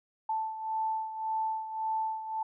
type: beating tone pair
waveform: sine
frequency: 880 / 881.8 Hz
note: A5 / A5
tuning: 0 / +4 cents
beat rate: 1.8 Hz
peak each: -31 / -37 dBFS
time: 0.29-2.43 s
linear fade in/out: 5 ms
effects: none